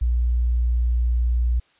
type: tone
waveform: sine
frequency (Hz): 59.8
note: A#1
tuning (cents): +45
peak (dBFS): -17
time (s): 0.01-1.6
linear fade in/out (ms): 10
effects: white hiss -60 dBFS RMS until 1.79 s + resampled to 8000 Hz